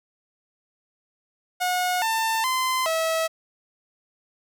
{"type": "tone with pitch steps", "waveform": "sawtooth", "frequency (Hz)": [725, 894, 1032, 648], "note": ["F#5", "A5", "C6", "E5"], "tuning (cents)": [-35, 27, -24, -30], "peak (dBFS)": -18, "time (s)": [1.6, 3.28], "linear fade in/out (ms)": 20, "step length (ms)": 420, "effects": []}